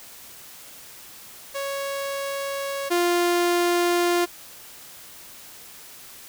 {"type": "tone pair in turn", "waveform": "sawtooth", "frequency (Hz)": [554.4, 349.3], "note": ["C#5", "F4"], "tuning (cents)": [0, 0], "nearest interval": "minor sixth", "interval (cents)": 800, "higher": "first", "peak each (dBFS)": [-23, -15], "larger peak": "second", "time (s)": [[1.54, 2.9], [2.9, 4.26]], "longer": "neither", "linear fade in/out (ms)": 20, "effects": ["white hiss -44 dBFS RMS until 6.28 s"]}